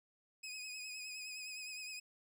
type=tone with vibrato; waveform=20% pulse; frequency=2518 Hz; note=D#7; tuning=20 cents sharp; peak=-39 dBFS; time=0.43-2 s; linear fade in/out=10 ms; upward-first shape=triangle; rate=9.7 Hz; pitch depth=52 cents each way; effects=none